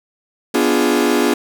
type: chord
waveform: 40% pulse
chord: B diminished seventh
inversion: none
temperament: equal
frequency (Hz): 246.9 / 293.7 / 349.2 / 415.3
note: B3 / D4 / F4 / Ab4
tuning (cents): 0 / 0 / 0 / 0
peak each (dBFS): -18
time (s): 0.54-1.34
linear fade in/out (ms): 5
effects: none